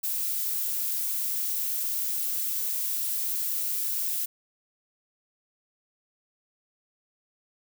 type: noise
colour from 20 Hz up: violet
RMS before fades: -29 dBFS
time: 0.03-4.26 s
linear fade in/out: 10 ms
effects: none